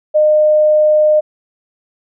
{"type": "tone", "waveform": "sine", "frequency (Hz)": 610, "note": "D#5", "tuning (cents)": -34, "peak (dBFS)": -7, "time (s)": [0.14, 1.21], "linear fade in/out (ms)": 20, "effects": []}